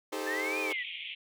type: chord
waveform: sawtooth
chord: A half-diminished seventh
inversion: second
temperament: equal with one note detuned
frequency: 311.1 / 392 / 433.4 / 523.3 Hz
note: Eb4 / G4 / A4 / C5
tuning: 0 / 0 / -26 / 0 cents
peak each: -35 dBFS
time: 0.12-0.73 s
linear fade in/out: 10 ms
type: linear two-way sweep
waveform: sine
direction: up then down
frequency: 1727 to 2489 to 1894 Hz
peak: -32 dBFS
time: 0.26-0.84 s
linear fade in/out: 20 ms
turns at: 0.6 s
type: band-pass noise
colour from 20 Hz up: white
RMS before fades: -41 dBFS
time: 0.7-1.15 s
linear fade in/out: 5 ms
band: 2100 to 3400 Hz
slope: 96 dB/octave
effects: none